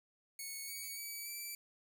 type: tone with pitch steps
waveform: 5% pulse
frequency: 2212 / 2249 / 2287 / 2326 Hz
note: C#7 / C#7 / D7 / D7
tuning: -4 / +24 / -47 / -17 cents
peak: -33 dBFS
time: 0.39-1.55 s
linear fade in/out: 2 ms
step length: 290 ms
effects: none